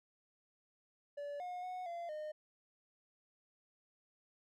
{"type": "tone with pitch steps", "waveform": "triangle", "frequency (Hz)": [576, 720, 733, 686, 611], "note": ["D5", "F#5", "F#5", "F5", "D#5"], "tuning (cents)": [-34, -47, -16, -31, -32], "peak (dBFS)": -39, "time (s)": [1.17, 2.32], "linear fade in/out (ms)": 10, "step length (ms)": 230, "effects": []}